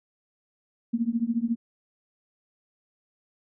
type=tone with tremolo; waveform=sine; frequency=232.5 Hz; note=A#3; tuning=4 cents flat; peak=-19 dBFS; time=0.93-1.56 s; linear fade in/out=10 ms; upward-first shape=triangle; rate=14 Hz; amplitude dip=100%; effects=none